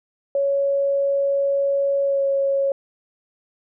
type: tone with pitch glide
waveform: sine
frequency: 557 to 550.6 Hz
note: C#5 to C#5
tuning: +8 to -12 cents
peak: -17 dBFS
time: 0.35-2.72 s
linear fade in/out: 2 ms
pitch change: -20 cents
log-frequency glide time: 2.03-2.24 s
effects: none